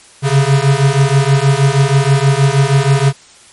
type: beating tone pair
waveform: square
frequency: 134.8 / 141.1 Hz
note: C#3 / C#3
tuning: -48 / +31 cents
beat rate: 6.3 Hz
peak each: -12 dBFS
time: 0.22-3.13 s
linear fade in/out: 50 ms
effects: white hiss -42 dBFS RMS until 3.52 s + MP3 48 kbps